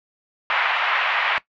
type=band-pass noise; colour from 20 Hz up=white; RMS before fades=-21 dBFS; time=0.5-1.38 s; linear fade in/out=0 ms; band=760 to 2600 Hz; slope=24 dB/octave; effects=noise-tail reverb RT60 0.1 s tail -18 dB re dry + low-pass 4000 Hz 12 dB/octave